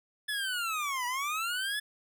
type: linear two-way sweep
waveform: 25% pulse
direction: down then up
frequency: 1730 to 960 to 1730 Hz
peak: -27 dBFS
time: 0.28-1.8 s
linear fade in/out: 10 ms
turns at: 1.06 s
effects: none